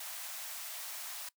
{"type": "high-pass noise", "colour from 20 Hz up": "white", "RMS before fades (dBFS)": -43, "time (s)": [0, 1.29], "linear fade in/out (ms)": 5, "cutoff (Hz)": 600, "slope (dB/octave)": 96, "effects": ["noise-tail reverb RT60 0.1 s tail -20 dB re dry"]}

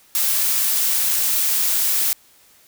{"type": "noise", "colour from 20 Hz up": "blue", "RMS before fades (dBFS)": -19, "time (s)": [0.15, 2.13], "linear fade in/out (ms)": 0, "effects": ["white hiss -53 dBFS RMS until 2.67 s"]}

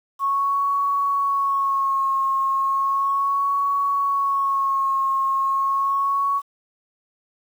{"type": "tone with vibrato", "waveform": "sine", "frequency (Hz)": 1100, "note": "C#6", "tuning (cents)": -14, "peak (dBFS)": -18, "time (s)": [0.19, 6.42], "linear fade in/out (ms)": 50, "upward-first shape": "sine", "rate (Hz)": 0.35, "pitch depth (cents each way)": 31, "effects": ["8-bit"]}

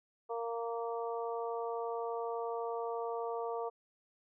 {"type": "harmonic tone", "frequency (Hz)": 231.8, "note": "A#3", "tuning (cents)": -10, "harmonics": [2, 3, 4, 5], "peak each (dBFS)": [-37, -41, -43, -45], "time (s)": [0.29, 3.7], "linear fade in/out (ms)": 20, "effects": []}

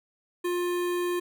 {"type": "tone with notch filter", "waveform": "square", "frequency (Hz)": 353.2, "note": "F4", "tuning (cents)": 20, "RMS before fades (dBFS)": -28, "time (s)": [0.44, 1.2], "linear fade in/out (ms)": 10, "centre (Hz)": 5200, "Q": 1.7, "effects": []}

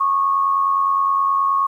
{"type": "tone pair together", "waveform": "sine", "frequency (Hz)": [1100, 1189.6], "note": ["C#6", "D6"], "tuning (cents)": [-14, 22], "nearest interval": "minor second", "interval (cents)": 136, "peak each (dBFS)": [-15, -25], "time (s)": [0, 1.67], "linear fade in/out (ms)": 10, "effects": ["9-bit"]}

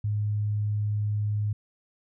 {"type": "tone", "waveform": "sine", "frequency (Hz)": 104.7, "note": "G#2", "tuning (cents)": 15, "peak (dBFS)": -24, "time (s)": [0.04, 1.53], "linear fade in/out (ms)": 5, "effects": []}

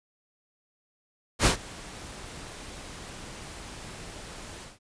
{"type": "noise with ADSR envelope", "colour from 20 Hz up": "pink", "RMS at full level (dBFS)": -19, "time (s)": [1.39, 4.79], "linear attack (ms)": 64, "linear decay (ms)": 110, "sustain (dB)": -23, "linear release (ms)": 170, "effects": ["resampled to 22050 Hz"]}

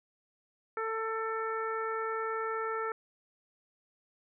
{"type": "harmonic tone", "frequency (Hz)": 445.2, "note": "A4", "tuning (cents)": 20, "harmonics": [1, 2, 3, 4, 5], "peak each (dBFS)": [-35, -41, -35, -42, -48], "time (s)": [0.77, 2.92], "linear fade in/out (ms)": 2, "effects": []}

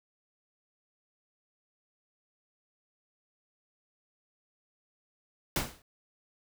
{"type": "noise with exponential decay", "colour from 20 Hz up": "pink", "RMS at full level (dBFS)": -26, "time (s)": [5.56, 5.82], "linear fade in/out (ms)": 2, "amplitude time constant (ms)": 56, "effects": []}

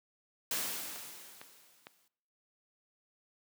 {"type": "noise with exponential decay", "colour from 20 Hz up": "white", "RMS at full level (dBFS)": -33, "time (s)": [0.51, 2.08], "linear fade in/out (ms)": 2, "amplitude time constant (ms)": 340}
{"type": "click train", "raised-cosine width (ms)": 0.3, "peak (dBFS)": -30, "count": 3, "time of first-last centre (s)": [0.96, 1.869], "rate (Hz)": 2.2}
{"effects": ["noise-tail reverb RT60 0.9 s tail -24 dB re dry", "high-pass 150 Hz 12 dB/octave"]}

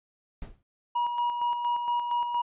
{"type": "noise with exponential decay", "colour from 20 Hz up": "brown", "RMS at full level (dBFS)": -33, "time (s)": [0.42, 0.63], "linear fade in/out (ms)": 0, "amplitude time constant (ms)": 45}
{"type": "tone with tremolo", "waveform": "triangle", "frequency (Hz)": 960, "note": "B5", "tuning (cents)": -49, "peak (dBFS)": -22, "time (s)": [0.95, 2.42], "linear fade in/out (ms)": 10, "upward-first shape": "square", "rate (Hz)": 4.3, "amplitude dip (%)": 45}
{"effects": ["resampled to 8000 Hz"]}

